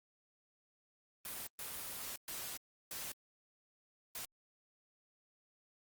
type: noise bursts at uneven times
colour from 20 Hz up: white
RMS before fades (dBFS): -44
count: 5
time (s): 1.25-1.47 / 1.59-2.16 / 2.28-2.57 / 2.91-3.12 / 4.15-4.25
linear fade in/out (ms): 2
effects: Opus 24 kbps